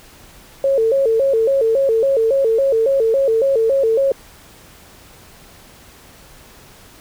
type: tone with vibrato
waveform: sine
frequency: 495.4 Hz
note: B4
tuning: 5 cents sharp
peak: -12 dBFS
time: 0.64-4.12 s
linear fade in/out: 2 ms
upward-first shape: square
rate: 3.6 Hz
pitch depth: 170 cents each way
effects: pink hiss -44 dBFS RMS until 7 s